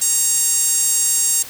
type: tone with high-pass filter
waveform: sawtooth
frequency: 932.3 Hz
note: A#5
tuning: in tune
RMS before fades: -17 dBFS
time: 0.01-1.43 s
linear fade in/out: 10 ms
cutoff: 7600 Hz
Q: 3.9
effects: white hiss -35 dBFS RMS until 1.49 s